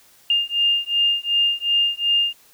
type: beating tone pair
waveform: sine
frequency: 2811 / 2813.7 Hz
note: F7 / F7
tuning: +11 / +12 cents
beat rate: 2.7 Hz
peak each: -20 dBFS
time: 0.3-2.33 s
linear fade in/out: 2 ms
effects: white hiss -53 dBFS RMS until 2.53 s